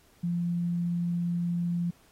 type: tone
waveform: sine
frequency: 172.9 Hz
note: F3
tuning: 17 cents flat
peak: -26 dBFS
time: 0.23-1.91 s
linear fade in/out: 10 ms
effects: pink hiss -62 dBFS RMS until 2.11 s + AAC 48 kbps